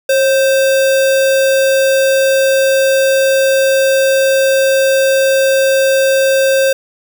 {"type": "tone with sample-and-hold", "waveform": "sine", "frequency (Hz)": 539, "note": "C#5", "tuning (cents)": -49, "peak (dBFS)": -8, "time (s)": [0.09, 6.73], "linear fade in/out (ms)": 5, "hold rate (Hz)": 2100, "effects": []}